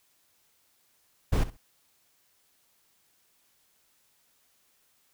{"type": "noise with echo", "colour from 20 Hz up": "brown", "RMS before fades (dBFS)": -23, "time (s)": [1.32, 1.44], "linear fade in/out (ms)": 10, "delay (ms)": 65, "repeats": 2, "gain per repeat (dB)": -15, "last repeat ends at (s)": 1.57, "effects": ["white hiss -68 dBFS RMS until 5.13 s"]}